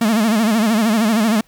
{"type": "tone with vibrato", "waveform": "45% pulse", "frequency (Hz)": 220, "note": "A3", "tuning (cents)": 0, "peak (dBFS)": -13, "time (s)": [0.01, 1.41], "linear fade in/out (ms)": 5, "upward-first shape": "sine", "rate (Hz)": 13, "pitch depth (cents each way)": 110, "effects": ["pink hiss -55 dBFS RMS until 1.47 s"]}